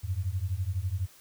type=beating tone pair; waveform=sine; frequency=87.31 / 99.31 Hz; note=F2 / G2; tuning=0 / +23 cents; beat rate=12 Hz; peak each=-31 dBFS; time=0.03-1.07 s; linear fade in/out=20 ms; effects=white hiss -56 dBFS RMS until 1.2 s